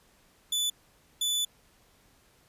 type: tone bursts at uneven times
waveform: sawtooth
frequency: 3482 Hz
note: A7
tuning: 19 cents flat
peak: -23 dBFS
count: 2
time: 0.52-0.7 / 1.21-1.45 s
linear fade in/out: 5 ms
effects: pink hiss -63 dBFS RMS until 2.48 s + resampled to 32000 Hz